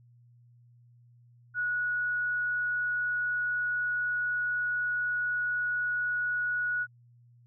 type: tone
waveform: sine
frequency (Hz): 1462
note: F#6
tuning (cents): -21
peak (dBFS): -27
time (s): 1.54-6.87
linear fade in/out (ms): 50
effects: added 120 Hz sine -56 dBFS peak until 7.46 s